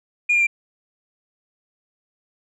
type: tone with pitch steps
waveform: sine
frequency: 2429 / 2398 / 2368 Hz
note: D#7 / D7 / D7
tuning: -42 / +36 / +14 cents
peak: -13 dBFS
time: 0.29-0.47 s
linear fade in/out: 10 ms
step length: 60 ms
effects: tanh soft clip ceiling -12 dBFS